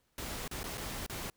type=noise with dropouts; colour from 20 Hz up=pink; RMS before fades=-40 dBFS; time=0.18-1.3 s; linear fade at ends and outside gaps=2 ms; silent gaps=0.479-0.512 / 0.632-0.64 / 0.774-0.778 / 1.064-1.097 s; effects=pink hiss -75 dBFS RMS until 1.36 s